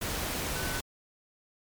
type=tone in noise; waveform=sine; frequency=1505 Hz; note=F#6; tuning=29 cents sharp; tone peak=-38 dBFS; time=0.55-0.8 s; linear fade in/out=10 ms; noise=pink; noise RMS=-33 dBFS; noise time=0.01-0.81 s; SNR=-8 dB; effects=MP3 96 kbps